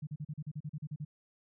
sine tone bursts, 150.2 Hz, D3, 39 cents sharp, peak -36 dBFS, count 12, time 0.02-1.05 s, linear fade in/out 10 ms, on 51 ms, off 38 ms, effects none

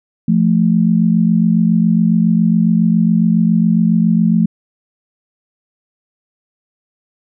sine tone pair together, 172.75 / 220 Hz, F3 / A3, -19 / 0 cents, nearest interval major third, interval 419 cents, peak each -12 dBFS, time 0.28-4.46 s, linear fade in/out 5 ms, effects none

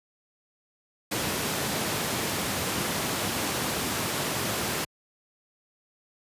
pink high-pass noise, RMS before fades -29 dBFS, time 1.11-4.85 s, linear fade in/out 10 ms, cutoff 110 Hz, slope 12 dB/octave, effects high-pass 60 Hz 12 dB/octave + resampled to 32000 Hz

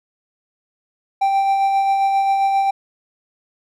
triangle tone with tremolo, 784 Hz, G5, in tune, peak -11 dBFS, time 1.21-2.71 s, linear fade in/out 10 ms, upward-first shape sine, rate 7.5 Hz, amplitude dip 30%, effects none

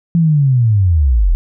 sine linear sweep, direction down, 171.9 to 36.71 Hz, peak -8 dBFS, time 0.15-1.35 s, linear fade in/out 0 ms, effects none

